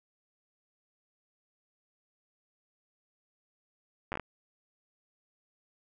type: slowing click train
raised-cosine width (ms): 0.5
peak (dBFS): -20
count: 6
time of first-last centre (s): 4.12-4.197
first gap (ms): 9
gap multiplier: 1.27
effects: none